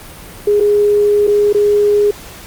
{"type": "tone with dropouts", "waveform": "sine", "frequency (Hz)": 413.2, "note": "G#4", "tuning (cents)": -9, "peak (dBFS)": -8, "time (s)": [0.47, 2.11], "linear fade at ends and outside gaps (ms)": 5, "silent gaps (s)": [[0.601, 0.606], [1.271, 1.276], [1.528, 1.546]], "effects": ["pink hiss -34 dBFS RMS until 2.46 s", "Opus 32 kbps"]}